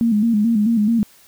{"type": "tone with vibrato", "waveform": "sine", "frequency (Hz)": 220, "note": "A3", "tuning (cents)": 0, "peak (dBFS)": -13, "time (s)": [0.01, 1.03], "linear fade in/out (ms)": 0, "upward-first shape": "square", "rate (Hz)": 4.6, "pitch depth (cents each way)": 89, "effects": ["white hiss -50 dBFS RMS until 1.27 s"]}